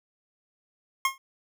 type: tone with exponential decay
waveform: 25% pulse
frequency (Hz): 1074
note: C6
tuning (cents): +45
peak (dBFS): -15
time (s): 1.05-1.18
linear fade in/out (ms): 2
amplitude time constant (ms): 28
effects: none